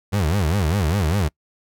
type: tone with vibrato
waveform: 30% pulse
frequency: 88.3 Hz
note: F2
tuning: 20 cents sharp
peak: -15 dBFS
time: 0.12-1.29 s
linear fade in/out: 20 ms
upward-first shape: sine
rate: 5 Hz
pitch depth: 290 cents each way
effects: noise-tail reverb RT60 0.1 s tail -25 dB re dry